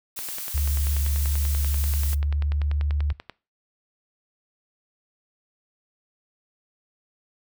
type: noise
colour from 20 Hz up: blue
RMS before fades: -33 dBFS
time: 0.16-2.15 s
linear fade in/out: 10 ms
type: click train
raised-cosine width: 0.3 ms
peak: -20 dBFS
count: 33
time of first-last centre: 0.19-3.297 s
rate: 10.3 Hz
type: tone with pitch glide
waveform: sine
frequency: 71.4 to 73.03 Hz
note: D2 to D2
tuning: -48 to -9 cents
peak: -21 dBFS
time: 0.54-3.13 s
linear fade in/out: 10 ms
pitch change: +39 cents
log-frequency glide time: 2.01-2.38 s
effects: noise-tail reverb RT60 0.3 s tail -21 dB re dry